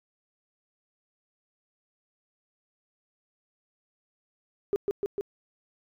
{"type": "tone with echo", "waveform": "sine", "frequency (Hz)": 403.4, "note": "G4", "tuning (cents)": 50, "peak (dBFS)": -21, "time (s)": [4.73, 4.76], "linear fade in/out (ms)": 0, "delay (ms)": 150, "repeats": 3, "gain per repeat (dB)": -2, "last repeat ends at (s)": 5.21, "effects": ["tanh soft clip ceiling -17 dBFS"]}